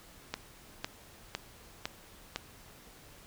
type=click train; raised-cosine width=0.2 ms; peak=-16 dBFS; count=5; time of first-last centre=0.34-2.36 s; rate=1.98 Hz; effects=pink hiss -55 dBFS RMS until 3.26 s